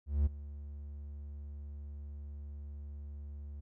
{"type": "tone with ADSR envelope", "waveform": "triangle", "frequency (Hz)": 72.3, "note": "D2", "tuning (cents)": -27, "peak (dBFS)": -22, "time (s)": [0.06, 3.61], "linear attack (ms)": 200, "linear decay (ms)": 17, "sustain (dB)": -18, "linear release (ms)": 14, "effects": []}